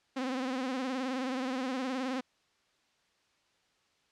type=tone with vibrato; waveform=sawtooth; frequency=258.9 Hz; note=C4; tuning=18 cents flat; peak=-28 dBFS; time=0.16-2.21 s; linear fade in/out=10 ms; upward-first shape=sine; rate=19 Hz; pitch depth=74 cents each way; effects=white hiss -71 dBFS RMS until 4.11 s + low-pass 5000 Hz 12 dB/octave